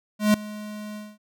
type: tone with ADSR envelope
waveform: square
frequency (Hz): 210.7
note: G#3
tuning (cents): +25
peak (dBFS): -14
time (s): 0.19-1.18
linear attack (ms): 150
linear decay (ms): 3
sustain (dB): -20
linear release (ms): 220
effects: none